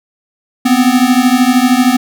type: beating tone pair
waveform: square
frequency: 245.3 / 258.3 Hz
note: B3 / C4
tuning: -12 / -22 cents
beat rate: 13 Hz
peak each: -11 dBFS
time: 0.65-1.97 s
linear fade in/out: 10 ms
effects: none